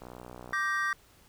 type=click train; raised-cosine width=1 ms; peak=-30 dBFS; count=32; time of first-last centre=0.02-0.525 s; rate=61.4 Hz
type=chord; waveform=triangle; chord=G minor; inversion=second; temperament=just; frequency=1176 / 1568 / 1881.6 Hz; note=D6 / G6 / Bb6; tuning=+2 / 0 / +16 cents; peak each=-30 dBFS; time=0.53-0.93 s; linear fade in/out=2 ms
effects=pink hiss -60 dBFS RMS until 1.28 s